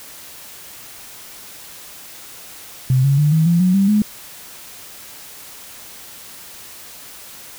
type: tone with pitch steps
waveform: sine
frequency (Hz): 129.5 / 138.79 / 148.76 / 159.43 / 170.88 / 183.14 / 196.29 / 210.4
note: C3 / C#3 / D3 / D#3 / F3 / F#3 / G3 / G#3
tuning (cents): -17 / +2 / +23 / +43 / -37 / -17 / +3 / +23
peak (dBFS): -11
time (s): 2.9-4.02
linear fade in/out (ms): 2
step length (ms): 140
effects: white hiss -38 dBFS RMS until 7.58 s